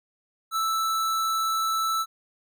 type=tone; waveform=square; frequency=1318.5 Hz; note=E6; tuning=in tune; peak=-24 dBFS; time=0.51-2.06 s; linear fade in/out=50 ms; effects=none